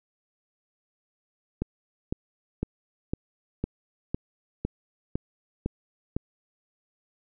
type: click train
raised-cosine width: 3 ms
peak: -14 dBFS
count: 10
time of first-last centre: 1.62-6.165 s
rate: 1.98 Hz
effects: none